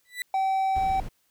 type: tone with exponential growth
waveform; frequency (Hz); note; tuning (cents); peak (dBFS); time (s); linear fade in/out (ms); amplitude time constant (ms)
35% pulse; 1975.5; B6; 0; -24; 0.05-0.22; 1; 35
type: tone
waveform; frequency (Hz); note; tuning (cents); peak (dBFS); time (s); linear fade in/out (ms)
triangle; 769; G5; -33; -20; 0.34-1; 2
type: noise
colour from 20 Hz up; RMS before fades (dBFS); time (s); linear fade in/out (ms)
brown; -35; 0.75-1.09; 10
effects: white hiss -69 dBFS RMS until 1.3 s